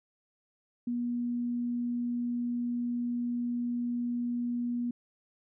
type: tone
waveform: sine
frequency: 240.9 Hz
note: B3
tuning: 43 cents flat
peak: -29 dBFS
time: 0.87-4.91 s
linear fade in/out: 5 ms
effects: none